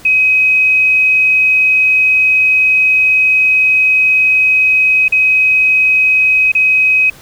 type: tone with dropouts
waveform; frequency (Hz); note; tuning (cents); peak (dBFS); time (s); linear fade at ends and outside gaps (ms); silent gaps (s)
sine; 2531; D#7; +29; -7; 0.05-7.1; 5; 5.082-5.122 / 6.519-6.55
effects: pink hiss -39 dBFS RMS until 7.21 s